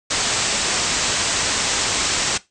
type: low-pass noise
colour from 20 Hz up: white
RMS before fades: -21 dBFS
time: 0.1-2.38 s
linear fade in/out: 10 ms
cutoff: 8300 Hz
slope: 96 dB/octave
effects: noise-tail reverb RT60 0.2 s tail -18 dB re dry